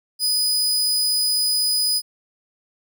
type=tone; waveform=sawtooth; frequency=4978 Hz; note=D#8; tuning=in tune; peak=-15 dBFS; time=0.19-2.02 s; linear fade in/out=50 ms; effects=none